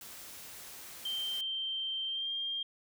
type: noise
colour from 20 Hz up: white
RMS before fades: -48 dBFS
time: 0.01-1.41 s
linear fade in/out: 2 ms
type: tone with pitch glide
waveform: sine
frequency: 3136 to 3202 Hz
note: G7 to G7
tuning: 0 to +36 cents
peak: -33 dBFS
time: 1.05-2.63 s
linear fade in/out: 5 ms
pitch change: +36 cents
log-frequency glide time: 2.07-2.31 s
effects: none